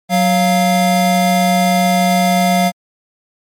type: tone pair together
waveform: square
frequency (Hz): 185.01 / 698.5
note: F#3 / F5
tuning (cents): 0 / 0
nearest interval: octave + major seventh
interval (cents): 2300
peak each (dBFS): -14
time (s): 0.09-2.72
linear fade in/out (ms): 50
effects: MP3 64 kbps